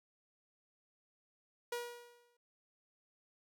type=tone with exponential decay; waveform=sawtooth; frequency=480 Hz; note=B4; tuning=49 cents flat; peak=-32 dBFS; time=1.72-2.37 s; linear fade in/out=5 ms; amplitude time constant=140 ms; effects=none